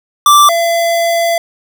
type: tone pair in turn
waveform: square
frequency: 1172 / 676.6 Hz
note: D6 / E5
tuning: -4 / +45 cents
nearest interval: minor seventh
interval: 951 cents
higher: first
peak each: -4 / -11 dBFS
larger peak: first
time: 0.26-0.49 / 0.49-1.38 s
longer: second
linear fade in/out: 2 ms
effects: none